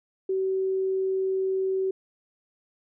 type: tone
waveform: sine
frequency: 380.8 Hz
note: F#4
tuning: 50 cents sharp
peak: -23 dBFS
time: 0.29-1.91 s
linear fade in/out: 5 ms
effects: none